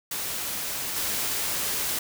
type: noise with level steps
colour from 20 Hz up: white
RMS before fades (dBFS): -31 / -28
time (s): 0.11-1.99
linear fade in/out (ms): 5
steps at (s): 0.96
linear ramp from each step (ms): 5
effects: none